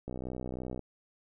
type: click train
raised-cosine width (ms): 2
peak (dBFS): -25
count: 46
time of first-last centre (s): 0.08-0.793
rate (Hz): 63.1
effects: none